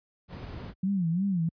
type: noise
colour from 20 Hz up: brown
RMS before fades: -36 dBFS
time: 0.28-0.74 s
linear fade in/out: 50 ms
type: tone with vibrato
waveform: sine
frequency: 180.7 Hz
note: F#3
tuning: 41 cents flat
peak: -24 dBFS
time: 0.83-1.49 s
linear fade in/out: 5 ms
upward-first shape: sine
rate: 2.9 Hz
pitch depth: 180 cents each way
effects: high-pass 60 Hz 12 dB/octave + resampled to 11025 Hz